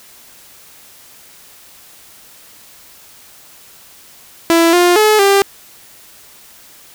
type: tone with pitch steps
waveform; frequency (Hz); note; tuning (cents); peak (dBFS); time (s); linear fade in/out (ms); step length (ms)
sawtooth; 333.4 / 352.8 / 427.9 / 396.4; E4 / F4 / A4 / G4; +20 / +18 / -48 / +19; -4; 4.5-5.42; 0; 230
effects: white hiss -42 dBFS RMS until 6.94 s